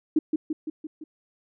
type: tone with echo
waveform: sine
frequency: 311.1 Hz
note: D#4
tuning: in tune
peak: -16 dBFS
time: 0.16-0.19 s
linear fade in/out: 5 ms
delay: 170 ms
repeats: 5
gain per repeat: -4 dB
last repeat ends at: 1.04 s
effects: none